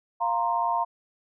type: chord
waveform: sine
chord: F suspended fourth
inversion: none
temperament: just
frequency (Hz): 698.5 / 931.3 / 1047.7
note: F5 / Bb5 / C6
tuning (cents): 0 / -2 / +2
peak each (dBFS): -28 / -25 / -29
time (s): 0.2-0.85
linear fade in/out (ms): 20
effects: none